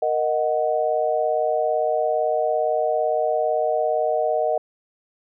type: chord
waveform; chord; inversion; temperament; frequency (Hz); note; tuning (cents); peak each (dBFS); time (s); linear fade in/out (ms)
sine; D# minor; second; equal; 466.2 / 622.3 / 740; A#4 / D#5 / F#5; 0 / 0 / 0; -25 / -21 / -24; 0.02-4.58; 5
effects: none